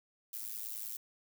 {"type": "noise with amplitude modulation", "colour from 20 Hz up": "violet", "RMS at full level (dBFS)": -38, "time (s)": [0.33, 0.97], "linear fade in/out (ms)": 5, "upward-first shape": "sine", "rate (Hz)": 110, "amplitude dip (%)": 90, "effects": []}